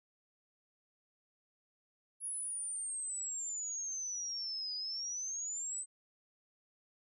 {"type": "exponential two-way sweep", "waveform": "sine", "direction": "down then up", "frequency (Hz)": [10580, 4918, 8200], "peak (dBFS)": -37, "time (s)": [2.2, 5.86], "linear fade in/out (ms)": 50, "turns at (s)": 4.75, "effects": []}